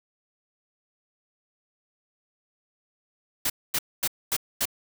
white noise bursts, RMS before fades -25 dBFS, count 5, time 3.45-4.655 s, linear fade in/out 5 ms, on 49 ms, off 240 ms, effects none

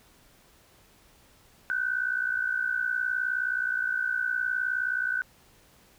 sine tone pair together, 1480 / 1539.3 Hz, F#6 / G6, 0 / -32 cents, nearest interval minor second, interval 68 cents, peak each -28 / -29 dBFS, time 1.7-5.22 s, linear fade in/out 0 ms, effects pink hiss -59 dBFS RMS until 5.98 s

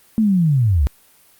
sine linear sweep, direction down, 227.4 to 60.1 Hz, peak -12 dBFS, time 0.18-0.87 s, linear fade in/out 0 ms, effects white hiss -52 dBFS RMS until 1.39 s + Opus 32 kbps

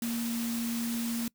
sine tone in noise, 233.1 Hz, A#3, in tune, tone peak -30 dBFS, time 0.02-1.28 s, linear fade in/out 2 ms, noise white, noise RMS -39 dBFS, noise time 0.02-1.28 s, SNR +6 dB, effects noise-tail reverb RT60 0.1 s tail -24 dB re dry

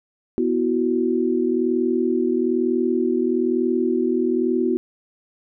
sine chord, B suspended fourth, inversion none, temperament just, 246.9 / 329.3 / 370.4 Hz, B3 / E4 / F#4, 0 / -2 / +2 cents, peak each -22 / -23 / -21 dBFS, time 0.38-4.77 s, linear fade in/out 0 ms, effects none

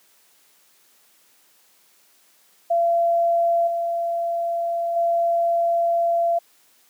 sine tone with level steps, 681 Hz, F5, 44 cents flat, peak -16 / -21 / -17 dBFS, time 2.7-6.39 s, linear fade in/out 10 ms, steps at 3.67 / 4.96 s, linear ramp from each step 5 ms, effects white hiss -58 dBFS RMS until 6.89 s + high-pass 200 Hz 12 dB/octave

